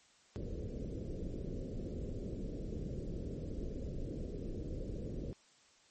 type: low-pass noise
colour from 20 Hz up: pink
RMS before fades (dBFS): -41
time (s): 0.36-5.33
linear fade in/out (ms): 0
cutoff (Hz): 530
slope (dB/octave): 48
effects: white hiss -66 dBFS RMS until 5.9 s + MP3 32 kbps